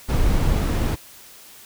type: noise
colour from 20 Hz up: brown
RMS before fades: -19 dBFS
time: 0.08-0.96 s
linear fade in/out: 20 ms
effects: white hiss -45 dBFS RMS until 1.65 s